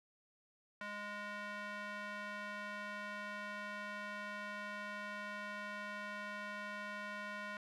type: tone with band-pass filter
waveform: square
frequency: 206.5 Hz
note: G#3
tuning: 10 cents flat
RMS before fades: -45 dBFS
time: 0.81-7.57 s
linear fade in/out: 2 ms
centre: 1600 Hz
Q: 1.7
effects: none